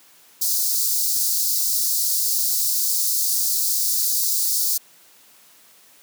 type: high-pass noise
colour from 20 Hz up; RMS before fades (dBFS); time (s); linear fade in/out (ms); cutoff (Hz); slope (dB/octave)
white; -21; 0.41-4.78; 10; 4300; 48
effects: white hiss -52 dBFS RMS until 6.02 s + high-pass 150 Hz 12 dB/octave